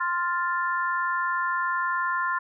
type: chord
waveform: sine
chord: F major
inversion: second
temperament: equal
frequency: 1046.5 / 1396.9 / 1760 Hz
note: C6 / F6 / A6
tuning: 0 / 0 / 0 cents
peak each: -26 / -29 / -30 dBFS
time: 0-2.39 s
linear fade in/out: 10 ms
effects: none